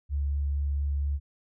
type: tone with vibrato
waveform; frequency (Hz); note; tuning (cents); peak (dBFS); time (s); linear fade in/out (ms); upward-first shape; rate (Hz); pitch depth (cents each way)
sine; 71.1; C#2; +45; -25; 0.09-1.2; 50; sine; 4.3; 9
effects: none